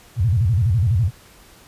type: tone with vibrato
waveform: sine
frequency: 102.6 Hz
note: G#2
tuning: 21 cents flat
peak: -14 dBFS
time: 0.16-1.11 s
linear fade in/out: 50 ms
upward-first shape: square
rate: 12 Hz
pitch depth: 260 cents each way
effects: pink hiss -48 dBFS RMS until 1.67 s + resampled to 32000 Hz